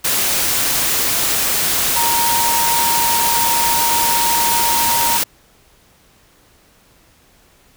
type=tone in noise; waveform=sine; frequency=932.3 Hz; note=A#5; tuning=in tune; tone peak=-17 dBFS; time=1.96-5.18 s; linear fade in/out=10 ms; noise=white; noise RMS=-17 dBFS; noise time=0.04-5.24 s; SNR=-3 dB; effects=pink hiss -52 dBFS RMS until 7.76 s